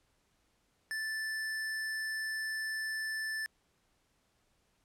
square tone, 1758 Hz, A6, 2 cents flat, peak -35 dBFS, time 0.91-3.46 s, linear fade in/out 0 ms, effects pink hiss -74 dBFS RMS until 4.84 s + low-pass 11000 Hz 12 dB/octave

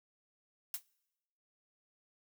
blue noise with exponential decay, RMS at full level -33 dBFS, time 0.74-0.83 s, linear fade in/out 2 ms, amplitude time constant 18 ms, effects noise-tail reverb RT60 1.0 s tail -26 dB re dry

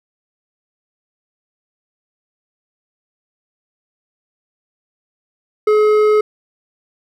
sine tone with hard clipping, 425.3 Hz, G#4, 41 cents sharp, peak -11 dBFS, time 5.67-6.21 s, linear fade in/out 5 ms, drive 8 dB, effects none

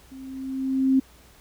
sine tone with level ramp, 265.1 Hz, C4, 23 cents sharp, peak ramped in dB -39 to -14 dBFS, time 0.11-1 s, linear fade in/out 10 ms, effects added 60 Hz sine -54 dBFS peak until 1.4 s + pink hiss -54 dBFS RMS until 1.4 s

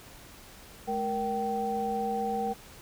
sine tone cluster, 213 / 468.9 / 772 Hz, G#3 / A#4 / G5, +44 / +10 / -27 cents, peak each -35 / -33 / -30 dBFS, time 0.87-2.54 s, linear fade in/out 20 ms, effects pink hiss -50 dBFS RMS until 2.81 s

